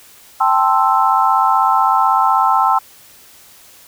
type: chord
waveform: sine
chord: A minor seventh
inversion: third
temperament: equal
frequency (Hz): 784 / 880 / 1046.5 / 1318.5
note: G5 / A5 / C6 / E6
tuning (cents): 0 / 0 / 0 / 0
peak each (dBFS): -16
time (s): 0.4-2.79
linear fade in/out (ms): 10
effects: white hiss -44 dBFS RMS until 3.87 s